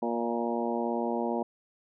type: harmonic tone with a mistuned harmonic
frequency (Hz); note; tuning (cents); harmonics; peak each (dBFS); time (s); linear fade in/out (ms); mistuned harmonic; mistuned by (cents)
117.8; A#2; +19; 2 / 3 / 4 / 5 / 6 / 7 / 8; -32 / -34 / -35 / -36 / -37 / -37 / -38; 0.02-1.43; 5; 6; -27
effects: none